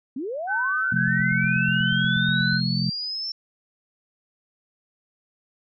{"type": "linear sweep", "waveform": "sine", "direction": "up", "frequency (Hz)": [236.2, 5410], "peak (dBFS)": -27, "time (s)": [0.16, 3.32], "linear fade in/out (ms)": 5}
{"type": "tone with pitch glide", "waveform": "sine", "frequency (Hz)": [1523, 1500.3], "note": ["F#6", "F#6"], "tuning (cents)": [50, 24], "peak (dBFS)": -22, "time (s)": [0.47, 2.61], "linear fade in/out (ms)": 50, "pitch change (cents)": -26, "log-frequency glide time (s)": [1.82, 2.29]}
{"type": "chord", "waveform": "sine", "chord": "F major", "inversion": "second", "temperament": "just", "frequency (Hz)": [130.96, 174.61, 218.3], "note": ["C3", "F3", "A3"], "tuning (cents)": [2, 0, -13], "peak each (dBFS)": [-26, -25, -28], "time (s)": [0.92, 2.9], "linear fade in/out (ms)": 5}
{"type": "click train", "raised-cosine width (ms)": 5, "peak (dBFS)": -29, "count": 13, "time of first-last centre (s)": [1.08, 2.531], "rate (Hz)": 8.27}
{"effects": []}